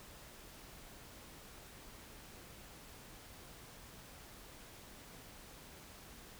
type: silence
effects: pink hiss -55 dBFS RMS until 6.39 s